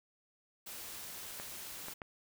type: noise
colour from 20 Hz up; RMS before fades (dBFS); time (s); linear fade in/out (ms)
white; -46; 0.66-1.94; 10
type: clicks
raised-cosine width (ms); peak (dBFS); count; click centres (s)
0.5; -28; 3; 1.399 / 1.884 / 2.018
effects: none